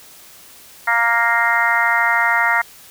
harmonic tone, 233.1 Hz, A#3, in tune, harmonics 3 / 4 / 5 / 6 / 7 / 8 / 9, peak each -24 / -20 / -26 / -19 / -28 / -18 / -22 dBFS, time 0.87-2.62 s, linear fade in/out 10 ms, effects white hiss -43 dBFS RMS until 2.9 s

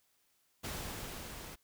pink noise with level ramp, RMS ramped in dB -40 to -48 dBFS, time 0.63-1.56 s, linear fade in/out 20 ms, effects white hiss -74 dBFS RMS until 1.63 s

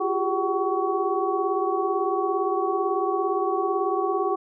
sine tone cluster, 349.7 / 388.5 / 406.3 / 758 / 1123 Hz, F4 / G4 / G#4 / F#5 / C#6, +2 / -16 / -38 / +42 / +22 cents, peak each -28 dBFS, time 0-4.36 s, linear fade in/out 10 ms, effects none

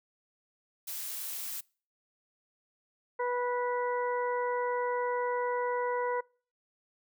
blue noise, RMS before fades -38 dBFS, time 0.87-1.61 s, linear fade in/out 10 ms
harmonic tone, 490.5 Hz, B4, 12 cents flat, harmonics 1 / 2 / 3 / 4, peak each -31 / -33 / -41 / -42 dBFS, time 3.19-6.21 s, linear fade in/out 10 ms
effects noise-tail reverb RT60 0.4 s tail -25 dB re dry

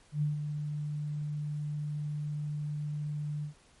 sine tone with ADSR envelope, 148.8 Hz, D3, 23 cents sharp, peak -25 dBFS, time 0.12-3.54 s, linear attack 99 ms, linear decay 140 ms, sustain -7 dB, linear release 110 ms, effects pink hiss -62 dBFS RMS until 3.8 s + MP3 48 kbps

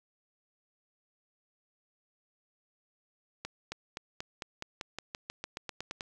accelerating click train, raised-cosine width 0.2 ms, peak -20 dBFS, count 16, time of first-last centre 3.45-6.008 s, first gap 270 ms, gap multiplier 0.93, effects none

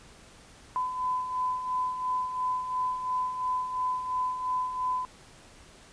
sine beating tone pair, 1007 / 1009.9 Hz, B5 / B5, +33 / +38 cents, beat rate 2.9 Hz, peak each -36 / -28 dBFS, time 0.76-5.05 s, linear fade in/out 0 ms, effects pink hiss -53 dBFS RMS until 5.92 s + resampled to 22050 Hz

